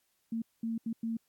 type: tone bursts at uneven times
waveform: sine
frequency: 227.5 Hz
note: A#3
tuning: 42 cents flat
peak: -31 dBFS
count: 4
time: 0.32-0.42 / 0.63-0.78 / 0.86-0.93 / 1.03-1.17 s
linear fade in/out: 5 ms
effects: white hiss -75 dBFS RMS until 1.28 s + AAC 64 kbps